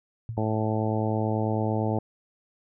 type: tone with exponential decay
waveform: sine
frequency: 113.7 Hz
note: A#2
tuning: 43 cents flat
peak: -27 dBFS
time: 0.29-0.53 s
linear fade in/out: 0 ms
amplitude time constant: 51 ms
type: harmonic tone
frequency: 109 Hz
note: A2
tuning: 16 cents flat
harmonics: 1 / 2 / 3 / 4 / 5 / 6 / 7 / 8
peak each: -27 / -30 / -32 / -33 / -34 / -35 / -35 / -36 dBFS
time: 0.37-1.99 s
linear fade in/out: 5 ms
effects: none